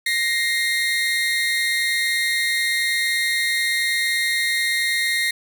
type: tone pair together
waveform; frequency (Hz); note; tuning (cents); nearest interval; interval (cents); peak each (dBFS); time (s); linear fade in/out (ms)
30% pulse; 1873 / 2102; A#6 / C7; +8 / +7; major second; 199; -19; 0.06-5.31; 5
effects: none